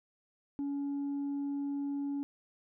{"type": "tone with tanh clipping", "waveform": "sine", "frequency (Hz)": 282.2, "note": "C#4", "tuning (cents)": 31, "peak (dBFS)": -33, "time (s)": [0.59, 2.23], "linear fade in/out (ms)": 0, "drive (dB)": 1, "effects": []}